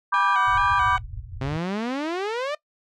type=chord; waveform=sine; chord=G major; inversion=first; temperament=just; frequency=980 / 1176 / 1568 Hz; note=B5 / D6 / G6; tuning=-14 / +2 / 0 cents; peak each=-23 / -21 / -25 dBFS; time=0.12-0.97 s; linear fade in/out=10 ms
type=tone with vibrato; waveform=15% pulse; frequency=779 Hz; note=G5; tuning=11 cents flat; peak=-21 dBFS; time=0.14-0.98 s; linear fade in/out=0 ms; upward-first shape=square; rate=2.3 Hz; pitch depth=65 cents each way
type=low-pass noise; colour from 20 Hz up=white; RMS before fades=-35 dBFS; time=0.47-1.57 s; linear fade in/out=0 ms; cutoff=120 Hz; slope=96 dB/octave
type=exponential sweep; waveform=sawtooth; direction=up; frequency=129.2 to 615 Hz; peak=-21 dBFS; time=1.41-2.55 s; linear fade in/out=5 ms
effects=noise-tail reverb RT60 0.1 s tail -21 dB re dry + low-pass 4000 Hz 12 dB/octave